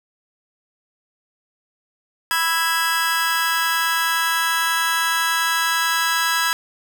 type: chord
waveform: sawtooth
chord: E major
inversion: second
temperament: just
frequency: 988.9 / 1318.5 / 1648.1 Hz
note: B5 / E6 / G#6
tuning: +2 / 0 / -14 cents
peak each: -20 / -20 / -17 dBFS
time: 2.31-6.53 s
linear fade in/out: 0 ms
effects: none